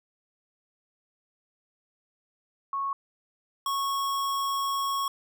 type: tone pair in turn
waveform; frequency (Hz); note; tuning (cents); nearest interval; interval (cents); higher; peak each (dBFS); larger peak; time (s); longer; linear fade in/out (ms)
sine / square; 1102 / 1102; C#6 / C#6; -11 / -11; unison; 0; neither; -27; neither; 2.73-2.93 / 3.66-5.08; second; 2
effects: none